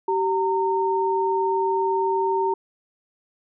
sine tone pair together, 384.9 / 918 Hz, G4 / A#5, -32 / -27 cents, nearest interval octave + minor third, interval 1505 cents, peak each -22 dBFS, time 0.08-2.54 s, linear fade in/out 5 ms, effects none

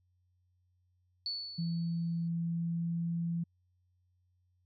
sine tone with exponential decay, 4449 Hz, C#8, 5 cents sharp, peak -32 dBFS, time 1.26-2.28 s, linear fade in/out 1 ms, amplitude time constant 220 ms
sine tone with pitch glide, 168 to 169.07 Hz, E3 to E3, +33 to +44 cents, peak -31 dBFS, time 1.58-3.44 s, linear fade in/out 10 ms, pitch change +11 cents, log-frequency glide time 2.25-3.31 s
effects added 90 Hz sine -70 dBFS peak until 4.65 s

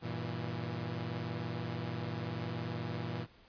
sawtooth chord, E diminished, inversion first, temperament equal with one note detuned, 98 / 118.72 / 164.81 Hz, G2 / Bb2 / E3, 0 / +32 / 0 cents, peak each -40 / -35 / -37 dBFS, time 0.01-3.27 s, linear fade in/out 50 ms, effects pink hiss -62 dBFS RMS until 3.48 s + resampled to 11025 Hz

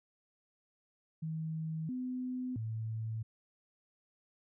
sine tone with pitch steps, 159.3 / 253.2 / 111.2 Hz, D#3 / B3 / A2, +41 / +43 / +19 cents, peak -35 dBFS, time 1.22-3.23 s, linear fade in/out 10 ms, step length 670 ms, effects none

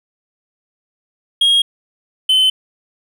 triangle tone pair in turn, 3267 / 3054 Hz, G#7 / G7, -29 / -46 cents, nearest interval minor second, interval 117 cents, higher first, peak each -8 dBFS, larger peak neither, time 1.41-1.62 / 2.29-2.5 s, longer neither, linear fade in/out 5 ms, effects none

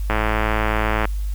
click train, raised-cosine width 0.5 ms, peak -5 dBFS, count 104, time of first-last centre 0.1-1.054 s, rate 108 Hz, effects added 50 Hz sine -21 dBFS peak until 1.34 s + white hiss -47 dBFS RMS until 1.34 s

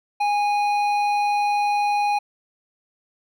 sine tone with hard clipping, 824 Hz, G#5, 14 cents flat, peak -20 dBFS, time 0.2-2.19 s, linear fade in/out 10 ms, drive 9 dB, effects none

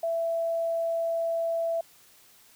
sine tone, 665 Hz, E5, 15 cents sharp, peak -25 dBFS, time 0.03-1.81 s, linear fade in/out 5 ms, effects white hiss -57 dBFS RMS until 2.55 s

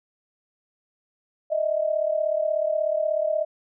sine tone pair together, 613 / 649.5 Hz, D#5 / E5, -26 / -26 cents, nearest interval minor second, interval 100 cents, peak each -23 / -25 dBFS, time 1.5-3.45 s, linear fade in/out 20 ms, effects none

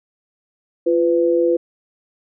sine tone pair together, 344.8 / 501 Hz, F4 / B4, -22 / +25 cents, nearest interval tritone, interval 647 cents, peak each -16 dBFS, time 0.86-1.57 s, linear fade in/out 10 ms, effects none

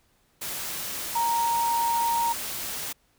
sine tone in noise, 932.3 Hz, A#5, in tune, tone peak -22 dBFS, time 1.15-2.33 s, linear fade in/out 10 ms, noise white, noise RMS -33 dBFS, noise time 0.41-2.93 s, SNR +8 dB, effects pink hiss -66 dBFS RMS until 3.18 s

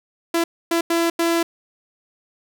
sawtooth tone bursts at uneven times, 335.9 Hz, E4, 33 cents sharp, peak -13 dBFS, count 4, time 0.34-0.44 / 0.71-0.81 / 0.9-1.1 / 1.19-1.43 s, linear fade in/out 5 ms, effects none

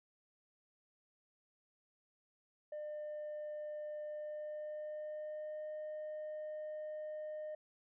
sine tone with pitch glide, 602 to 612.5 Hz, D5 to D#5, +43 to -27 cents, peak -39 dBFS, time 2.72-7.55 s, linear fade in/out 5 ms, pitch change +30 cents, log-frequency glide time 4.07-5.69 s, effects tanh soft clip ceiling -40 dBFS

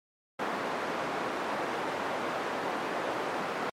white band-pass noise, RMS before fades -33 dBFS, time 0.39-3.7 s, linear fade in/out 5 ms, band 250 to 1100 Hz, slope 12 dB/octave, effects MP3 64 kbps

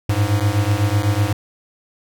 square beating tone pair, 99.2 / 107.2 Hz, G2 / A2, +21 / -45 cents, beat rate 8 Hz, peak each -19 dBFS, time 0.09-1.33 s, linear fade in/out 5 ms, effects none

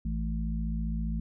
harmonic tone, 55 Hz, A1, in tune, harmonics 1 / 3 / 4, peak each -30 / -35 / -36 dBFS, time 0.05-1.2 s, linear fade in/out 5 ms, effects none

